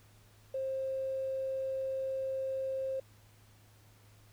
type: tone with tanh clipping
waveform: triangle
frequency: 531 Hz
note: C5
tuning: 25 cents sharp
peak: -32 dBFS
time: 0.54-3 s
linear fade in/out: 5 ms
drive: 2 dB
effects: added 105 Hz sine -60 dBFS peak until 4.32 s + pink hiss -64 dBFS RMS until 4.32 s